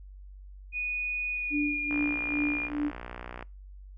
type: tone with pitch glide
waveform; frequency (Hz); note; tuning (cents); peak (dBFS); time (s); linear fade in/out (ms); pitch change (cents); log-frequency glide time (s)
sine; 2475 to 2417; D#7 to D7; -10 to +49; -29; 0.72-2.7; 50; -41; 1.32-1.86
type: tone with tremolo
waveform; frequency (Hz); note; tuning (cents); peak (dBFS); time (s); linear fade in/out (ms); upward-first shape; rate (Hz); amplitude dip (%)
sine; 293.7; D4; 0; -25; 1.5-2.92; 50; sine; 2.4; 85
type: click train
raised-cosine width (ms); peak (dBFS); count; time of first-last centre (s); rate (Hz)
0.5; -24; 93; 1.91-3.426; 60.7
effects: noise-tail reverb RT60 0.3 s tail -26 dB re dry + added 48 Hz sine -44 dBFS peak until 3.97 s